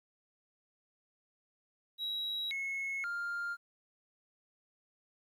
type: tone with pitch steps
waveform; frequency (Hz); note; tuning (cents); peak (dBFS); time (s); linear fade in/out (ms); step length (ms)
triangle; 3865 / 2183 / 1400; B7 / C#7 / F6; -38 / -27 / +4; -32; 1.98-3.57; 50; 530
effects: tanh soft clip ceiling -30 dBFS + 12-bit